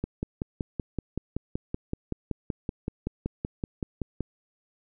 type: click train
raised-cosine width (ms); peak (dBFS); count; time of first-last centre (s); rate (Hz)
3; -16; 23; 0.04-4.207; 5.28
effects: none